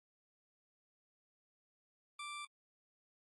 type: tone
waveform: 20% pulse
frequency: 1174.7 Hz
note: D6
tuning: in tune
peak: -39 dBFS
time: 2.19-2.45 s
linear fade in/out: 5 ms
effects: AAC 32 kbps